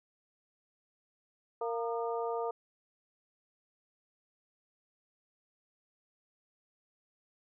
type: harmonic tone with a mistuned harmonic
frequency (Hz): 231.6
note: A#3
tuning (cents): -11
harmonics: 2 / 3 / 4 / 5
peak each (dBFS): -34 / -38 / -40 / -42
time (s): 1.61-2.51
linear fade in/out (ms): 5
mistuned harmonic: 5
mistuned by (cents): +78
effects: none